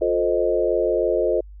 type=chord; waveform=sine; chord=F dominant seventh; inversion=none; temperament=equal with one note detuned; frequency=353.9 / 440 / 523.3 / 622.3 Hz; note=F4 / A4 / C5 / Eb5; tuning=+23 / 0 / 0 / 0 cents; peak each=-23 dBFS; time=0.01-1.41 s; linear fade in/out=10 ms; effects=added 50 Hz sine -38 dBFS peak until 1.6 s